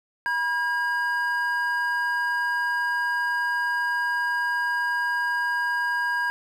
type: tone pair together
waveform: triangle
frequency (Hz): 968.2 / 1623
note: B5 / G#6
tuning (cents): -35 / -40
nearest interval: major sixth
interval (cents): 895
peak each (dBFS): -26 / -22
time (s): 0.26-6.3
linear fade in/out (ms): 0
effects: none